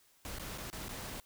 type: noise with dropouts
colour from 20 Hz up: pink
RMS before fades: -43 dBFS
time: 0.25-1.2 s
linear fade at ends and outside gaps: 1 ms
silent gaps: 0.386-0.396 / 0.578-0.582 / 0.701-0.728 / 0.884-0.891 s
effects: white hiss -67 dBFS RMS until 1.25 s